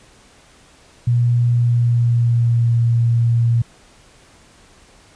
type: tone with pitch glide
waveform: sine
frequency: 120.2 to 117.25 Hz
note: B2 to A#2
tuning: -46 to +11 cents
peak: -12 dBFS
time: 1.07-3.62 s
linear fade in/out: 5 ms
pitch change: -43 cents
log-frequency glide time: 1.45-2.74 s
effects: pink hiss -49 dBFS RMS until 5.15 s + resampled to 22050 Hz